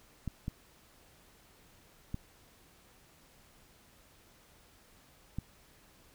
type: clicks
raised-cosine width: 5 ms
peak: -23 dBFS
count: 4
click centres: 0.277 / 0.481 / 2.144 / 5.386 s
effects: pink hiss -62 dBFS RMS until 6.14 s